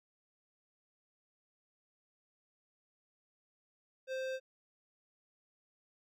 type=tone with hard clipping; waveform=sine; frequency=523.3 Hz; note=C5; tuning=in tune; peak=-38 dBFS; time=4.07-4.4 s; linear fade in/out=50 ms; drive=16 dB; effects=none